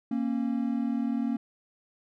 triangle tone pair together, 232.6 / 272.9 Hz, A#3 / C#4, -4 / -27 cents, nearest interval minor third, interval 277 cents, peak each -26 / -28 dBFS, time 0.11-1.37 s, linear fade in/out 5 ms, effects none

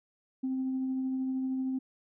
sine tone with tremolo, 261.6 Hz, C4, in tune, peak -27 dBFS, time 0.43-1.79 s, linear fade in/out 10 ms, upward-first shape triangle, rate 13 Hz, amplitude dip 25%, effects tanh soft clip ceiling -25 dBFS

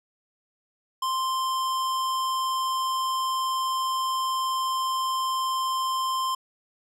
square tone, 1046.5 Hz, C6, in tune, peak -25 dBFS, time 1.02-6.35 s, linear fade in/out 5 ms, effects low-pass 12000 Hz 12 dB/octave

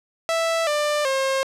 sawtooth tone with pitch steps, 659.3 / 594.2 / 535.5 Hz, E5 / D5 / C5, 0 / +20 / +40 cents, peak -16 dBFS, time 0.29-1.43 s, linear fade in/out 0 ms, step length 380 ms, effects low-pass 9000 Hz 12 dB/octave + 9-bit

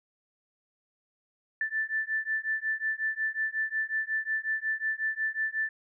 sine beating tone pair, 1760 / 1765.5 Hz, A6 / A6, 0 / +5 cents, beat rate 5.5 Hz, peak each -31 dBFS, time 1.61-5.69 s, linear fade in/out 2 ms, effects none

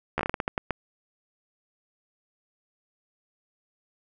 slowing click train, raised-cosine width 0.5 ms, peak -11 dBFS, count 11, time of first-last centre 0.18-0.707 s, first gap 13 ms, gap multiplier 1.29, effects none

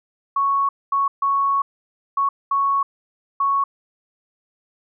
sine tone bursts at uneven times, 1108.7 Hz, C#6, in tune, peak -16 dBFS, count 6, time 0.36-0.69 / 0.92-1.08 / 1.22-1.62 / 2.17-2.29 / 2.51-2.83 / 3.4-3.64 s, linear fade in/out 5 ms, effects none

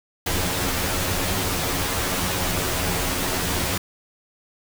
pink noise with comb filter, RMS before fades -24 dBFS, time 0.26-3.78 s, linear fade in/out 5 ms, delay 11 ms, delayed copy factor +0.8, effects none

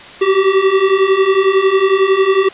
square beating tone pair, 378.3 / 389.3 Hz, F#4 / G4, +38 / -12 cents, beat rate 11 Hz, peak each -15 / -12 dBFS, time 0.21-2.49 s, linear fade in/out 10 ms, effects white hiss -34 dBFS RMS until 2.53 s + resampled to 8000 Hz

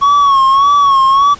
triangle tone with vibrato, 1108.7 Hz, C#6, in tune, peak -4 dBFS, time 0.01-1.35 s, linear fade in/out 20 ms, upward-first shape sine, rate 1.7 Hz, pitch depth 66 cents each way, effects pink hiss -36 dBFS RMS until 1.39 s + resampled to 16000 Hz

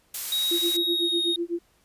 blue noise, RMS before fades -30 dBFS, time 0.14-0.77 s, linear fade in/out 5 ms
triangle tone with pitch glide, 3800 to 3728 Hz, A#7 to A#7, +33 to -1 cents, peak -22 dBFS, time 0.32-1.36 s, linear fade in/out 2 ms, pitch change -34 cents, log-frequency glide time 0.71-1.18 s
sine tone with tremolo, 342.7 Hz, F4, 33 cents flat, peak -23 dBFS, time 0.51-1.59 s, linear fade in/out 5 ms, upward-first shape sine, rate 8 Hz, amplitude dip 100%
effects pink hiss -64 dBFS RMS until 1.84 s + resampled to 32000 Hz

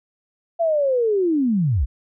sine linear sweep, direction down, 685 to 49.56 Hz, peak -16 dBFS, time 0.59-1.86 s, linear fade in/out 20 ms, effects none

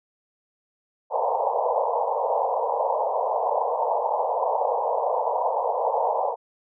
white band-pass noise, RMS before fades -24 dBFS, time 1.1-6.36 s, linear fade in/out 50 ms, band 460 to 990 Hz, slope 96 dB/octave, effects none

